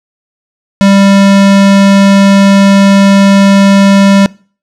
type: tone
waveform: square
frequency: 197.3 Hz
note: G3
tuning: 11 cents sharp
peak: -3 dBFS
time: 0.81-4.26 s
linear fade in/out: 0 ms
effects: noise-tail reverb RT60 0.4 s tail -23 dB re dry + low-pass 7000 Hz 12 dB/octave